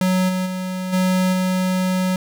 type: tone with level steps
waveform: square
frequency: 185 Hz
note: F#3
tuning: in tune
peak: -16 / -20 / -24 / -16 / -18 dBFS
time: 0.01-2.16 s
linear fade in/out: 2 ms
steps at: 0.28 / 0.45 / 0.92 / 1.32 s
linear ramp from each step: 20 ms
effects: none